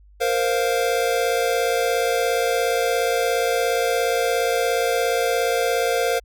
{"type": "chord", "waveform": "square", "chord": "Bb suspended second", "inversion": "none", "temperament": "equal", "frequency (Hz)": [466.2, 523.3, 698.5], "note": ["Bb4", "C5", "F5"], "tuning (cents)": [0, 0, 0], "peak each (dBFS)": [-23, -24, -25], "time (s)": [0.2, 6.2], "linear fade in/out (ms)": 20, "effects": ["added 50 Hz sine -47 dBFS peak until 6.24 s"]}